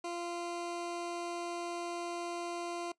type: tone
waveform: 20% pulse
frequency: 345.5 Hz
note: F4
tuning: 19 cents flat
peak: -32 dBFS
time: 0.04-2.92 s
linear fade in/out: 5 ms
effects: noise-tail reverb RT60 0.1 s tail -20 dB re dry + resampled to 22050 Hz